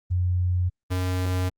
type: tone pair in turn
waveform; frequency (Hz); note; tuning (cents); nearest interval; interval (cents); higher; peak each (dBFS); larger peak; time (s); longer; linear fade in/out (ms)
sine / square; 90 / 91.63; F#2 / F#2; -47 / -16; unison; 31; second; -20 / -23; first; 0.1-0.7 / 0.9-1.5; neither; 20
effects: Opus 32 kbps